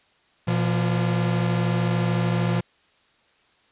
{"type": "tone pair together", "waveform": "45% pulse", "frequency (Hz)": [118.9, 172.3], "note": ["A#2", "F3"], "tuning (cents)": [35, -23], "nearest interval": "tritone", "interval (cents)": 642, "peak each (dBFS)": -23, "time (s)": [0.47, 2.61], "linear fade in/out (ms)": 10, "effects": ["white hiss -61 dBFS RMS until 3.71 s", "resampled to 8000 Hz"]}